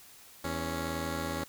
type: tone pair together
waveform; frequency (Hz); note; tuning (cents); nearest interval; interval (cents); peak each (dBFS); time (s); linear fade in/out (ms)
10% pulse; 81.7 / 277.2; E2 / C#4; -15 / 0; octave + major sixth; 2115; -27; 0.44-1.44; 5
effects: white hiss -54 dBFS RMS until 1.48 s

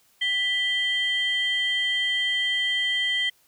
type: tone pair together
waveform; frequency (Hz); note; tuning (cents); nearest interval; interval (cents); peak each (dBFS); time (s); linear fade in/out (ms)
sine; 1978 / 3154; B6 / G7; +2 / +10; minor sixth; 808; -24 / -23; 0.21-3.3; 10
effects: tanh soft clip ceiling -16 dBFS + white hiss -62 dBFS RMS until 3.47 s

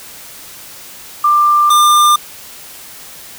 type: tone pair in turn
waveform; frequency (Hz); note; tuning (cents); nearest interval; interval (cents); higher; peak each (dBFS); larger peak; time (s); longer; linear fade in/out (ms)
sine / square; 1188 / 1197.6; D6 / D6; +20 / +33; unison; 13; second; -7; neither; 1.24-1.7 / 1.7-2.16; neither; 5
effects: white hiss -34 dBFS RMS until 3.38 s

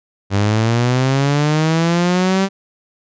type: linear sweep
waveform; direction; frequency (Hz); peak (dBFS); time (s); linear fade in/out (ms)
sawtooth; up; 97.5 to 196; -9; 0.3-2.49; 50
effects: resampled to 16000 Hz

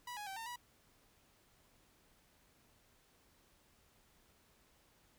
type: tone with pitch steps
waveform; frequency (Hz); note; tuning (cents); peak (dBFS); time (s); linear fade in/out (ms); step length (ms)
sawtooth; 978 / 832 / 774 / 908 / 972; B5 / G#5 / G5 / A#5 / B5; -17 / +3 / -22 / -46 / -28; -40; 0.07-0.56; 5; 98
effects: pink hiss -70 dBFS RMS until 5.18 s

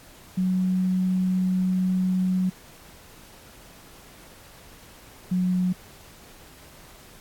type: tone pair in turn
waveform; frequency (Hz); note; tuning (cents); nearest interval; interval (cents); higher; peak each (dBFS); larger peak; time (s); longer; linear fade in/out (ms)
sine; 185 / 182.24; F#3 / F#3; 0 / -26; unison; 26; first; -20; neither; 0.37-2.5 / 5.31-5.73; first; 10
effects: pink hiss -49 dBFS RMS until 7.2 s + AAC 64 kbps

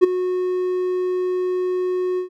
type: tone with ADSR envelope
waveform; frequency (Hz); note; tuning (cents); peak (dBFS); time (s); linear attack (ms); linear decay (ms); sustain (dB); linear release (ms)
triangle; 365.3; F#4; -22; -3; 0.01-2.29; 28; 13; -14; 110
effects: none

